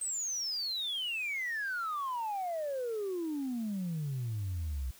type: exponential sweep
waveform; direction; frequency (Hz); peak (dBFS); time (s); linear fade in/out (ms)
sine; down; 8372 to 61.74; -31; 0.01-4.91; 5
effects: tanh soft clip ceiling -30 dBFS + white hiss -57 dBFS RMS until 4.99 s